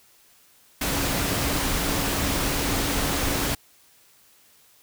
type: tone in noise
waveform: sine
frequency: 280.1 Hz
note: C#4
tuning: 18 cents sharp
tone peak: -33 dBFS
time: 0.81-3.55 s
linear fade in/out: 5 ms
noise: pink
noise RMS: -25 dBFS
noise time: 0.81-3.55 s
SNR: -11 dB
effects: white hiss -57 dBFS RMS until 4.82 s